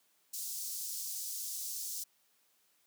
pink high-pass noise, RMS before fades -40 dBFS, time 0.33-2.04 s, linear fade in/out 10 ms, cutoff 5400 Hz, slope 24 dB/octave, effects white hiss -72 dBFS RMS until 2.86 s + high-pass 150 Hz 12 dB/octave

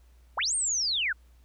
sine linear two-way sweep, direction up then down, 413.5 to 8870 to 1358 Hz, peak -25 dBFS, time 0.37-1.13 s, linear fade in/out 10 ms, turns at 0.55 s, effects added 60 Hz sine -54 dBFS peak until 1.44 s + pink hiss -68 dBFS RMS until 1.44 s

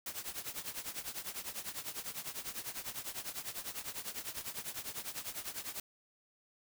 white noise with tremolo, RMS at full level -39 dBFS, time 0.06-5.8 s, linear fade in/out 2 ms, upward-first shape triangle, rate 10 Hz, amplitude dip 90%, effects none

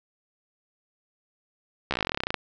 slowing click train, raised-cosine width 0.3 ms, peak -10 dBFS, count 19, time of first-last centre 1.91-2.343 s, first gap 14 ms, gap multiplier 1.06, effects resampled to 16000 Hz + 8-bit

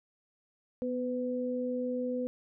sine tone pair together, 247.9 / 501.6 Hz, B3 / B4, +7 / +27 cents, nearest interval octave, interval 1220 cents, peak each -33 / -33 dBFS, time 0.82-2.27 s, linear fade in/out 0 ms, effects none

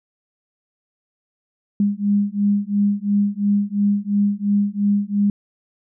sine beating tone pair, 201.9 / 204.8 Hz, G#3 / G#3, -49 / -24 cents, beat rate 2.9 Hz, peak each -19 dBFS, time 1.8-5.3 s, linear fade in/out 2 ms, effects none

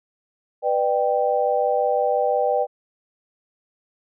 sine chord, G major, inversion first, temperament equal with one note detuned, 493.9 / 599.7 / 784 Hz, B4 / D5 / G5, 0 / +36 / 0 cents, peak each -22 dBFS, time 0.62-2.67 s, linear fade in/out 50 ms, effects none

